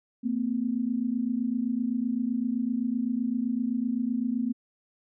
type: tone pair together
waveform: sine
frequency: 227.4 / 255.2 Hz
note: A#3 / C4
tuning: -43 / -43 cents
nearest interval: major second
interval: 200 cents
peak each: -28 dBFS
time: 0.23-4.53 s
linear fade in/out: 20 ms
effects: none